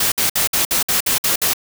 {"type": "noise bursts", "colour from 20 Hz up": "white", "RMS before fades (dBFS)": -17, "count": 9, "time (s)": [0, 1.536], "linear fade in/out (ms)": 5, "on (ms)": 120, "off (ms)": 57, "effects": []}